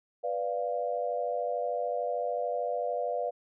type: chord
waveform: sine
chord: B diminished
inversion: none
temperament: equal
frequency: 493.9 / 587.3 / 698.5 Hz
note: B4 / D5 / F5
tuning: 0 / 0 / 0 cents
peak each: -33 dBFS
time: 0.23-3.31 s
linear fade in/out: 20 ms
effects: none